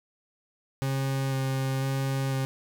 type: tone with vibrato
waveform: 40% pulse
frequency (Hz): 134.3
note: C3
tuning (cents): +46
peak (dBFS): -25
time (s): 0.82-2.45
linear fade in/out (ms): 0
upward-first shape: square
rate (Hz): 1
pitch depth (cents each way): 10
effects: none